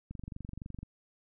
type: click train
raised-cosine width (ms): 5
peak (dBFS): -29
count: 18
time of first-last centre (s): 0.11-0.83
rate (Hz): 23.6
effects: none